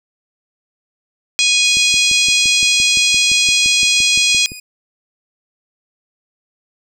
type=harmonic tone; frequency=828 Hz; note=G#5; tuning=5 cents flat; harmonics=3 / 4 / 5 / 6 / 7 / 8 / 9 / 10; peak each=-15 / -17 / -19 / -21 / -22 / -23 / -24 / -25 dBFS; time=1.39-4.46 s; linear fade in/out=0 ms
type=tone; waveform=15% pulse; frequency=2478 Hz; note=D#7; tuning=8 cents flat; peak=-24 dBFS; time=1.64-4.6 s; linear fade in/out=5 ms
type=click train; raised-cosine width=3 ms; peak=-19 dBFS; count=17; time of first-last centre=1.77-4.519 s; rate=5.82 Hz
effects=none